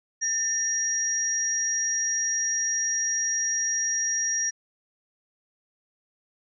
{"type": "tone pair together", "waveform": "sine", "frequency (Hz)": [1803, 5715], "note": ["A6", "F8"], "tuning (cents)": [42, 39], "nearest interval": "octave + minor sixth", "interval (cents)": 1997, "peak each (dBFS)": [-31, -24], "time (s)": [0.21, 4.51], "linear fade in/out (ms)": 20, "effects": []}